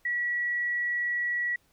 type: tone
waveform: sine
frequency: 1933 Hz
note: B6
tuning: 38 cents flat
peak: -26 dBFS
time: 0.05-1.56 s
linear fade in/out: 5 ms
effects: pink hiss -67 dBFS RMS until 1.72 s